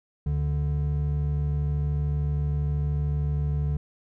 triangle tone pair together, 73 / 146 Hz, D2 / D3, -10 / -10 cents, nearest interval octave, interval 1200 cents, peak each -24 dBFS, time 0.26-3.77 s, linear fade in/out 5 ms, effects none

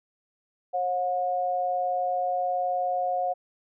sine tone pair together, 541 / 722.1 Hz, C#5 / F#5, -42 / -42 cents, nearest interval perfect fourth, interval 500 cents, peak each -30 / -25 dBFS, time 0.73-3.34 s, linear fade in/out 20 ms, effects none

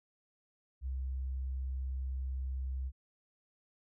sine tone, 65.41 Hz, C2, in tune, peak -34 dBFS, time 0.81-2.92 s, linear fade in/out 50 ms, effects none

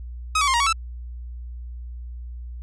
sawtooth tone with pitch steps, 1266 / 1141 / 1059 / 943 / 1122 / 1322 Hz, D#6 / C#6 / C6 / A#5 / C#6 / E6, +30 / +50 / +21 / +20 / +21 / +5 cents, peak -14 dBFS, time 0.35-0.728 s, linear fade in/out 5 ms, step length 63 ms, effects added 60 Hz sine -32 dBFS peak until 2.62 s + resampled to 22050 Hz

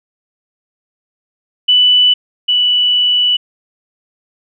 sine tone pair in turn, 2980 / 2961 Hz, F#7 / F#7, +12 / +1 cents, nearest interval unison, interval 11 cents, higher first, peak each -6 / -9 dBFS, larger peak first, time 1.68-2.14 / 2.48-3.37 s, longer second, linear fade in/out 10 ms, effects none

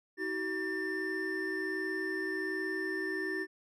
triangle tone cluster, 318.6 / 379.9 / 1792 Hz, D#4 / F#4 / A6, +41 / +46 / +31 cents, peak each -37 / -35 / -34 dBFS, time 0.17-3.47 s, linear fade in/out 50 ms, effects none

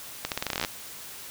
accelerating click train, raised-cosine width 0.2 ms, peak -10 dBFS, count 14, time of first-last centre 0.25-0.649 s, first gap 68 ms, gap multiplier 0.85, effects white hiss -42 dBFS RMS until 1.3 s

